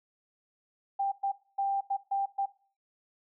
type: tone bursts at uneven times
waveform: sine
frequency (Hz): 790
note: G5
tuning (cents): +13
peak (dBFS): -26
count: 6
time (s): 0.99-1.12 / 1.23-1.32 / 1.58-1.81 / 1.9-1.97 / 2.11-2.26 / 2.38-2.46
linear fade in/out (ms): 10
effects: noise-tail reverb RT60 0.4 s tail -18 dB re dry